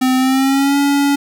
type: tone with pitch glide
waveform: square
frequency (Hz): 257.6 to 282.5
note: C4 to C#4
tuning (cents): -27 to +33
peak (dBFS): -12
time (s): 0.01-1.16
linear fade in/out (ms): 10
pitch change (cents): +160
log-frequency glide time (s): 0.17-0.77
effects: none